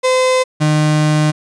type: tone pair in turn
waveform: 35% pulse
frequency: 513 / 152.52 Hz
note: C5 / D#3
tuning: -34 / -34 cents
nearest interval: octave + major sixth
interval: 2100 cents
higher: first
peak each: -9 dBFS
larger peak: neither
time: 0.03-0.44 / 0.6-1.32 s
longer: second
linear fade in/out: 20 ms
effects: resampled to 22050 Hz